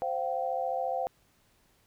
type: chord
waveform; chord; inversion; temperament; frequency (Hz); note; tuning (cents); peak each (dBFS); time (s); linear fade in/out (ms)
sine; C suspended fourth; none; equal with one note detuned; 523.3 / 698.5 / 772.8; C5 / F5 / G5; 0 / 0 / -25; -33; 0.02-1.07; 0
effects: pink hiss -67 dBFS RMS until 1.86 s